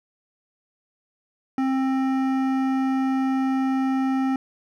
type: tone with hard clipping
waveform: triangle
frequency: 264.8 Hz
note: C4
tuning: 21 cents sharp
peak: -22 dBFS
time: 1.58-4.36 s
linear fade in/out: 2 ms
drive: 17 dB
effects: none